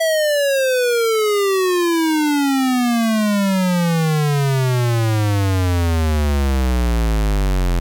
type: exponential sweep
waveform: square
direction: down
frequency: 659.3 to 42.85 Hz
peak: -15 dBFS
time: 0-7.8 s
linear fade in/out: 10 ms
effects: none